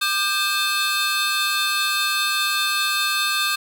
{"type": "tone cluster", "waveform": "45% pulse", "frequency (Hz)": [1199, 1576, 2601, 3602, 4250], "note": ["D6", "G6", "E7", "A7", "C8"], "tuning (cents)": [36, 9, -24, 40, 26], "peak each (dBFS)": -26, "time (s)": [0.01, 3.56], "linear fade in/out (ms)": 10, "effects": []}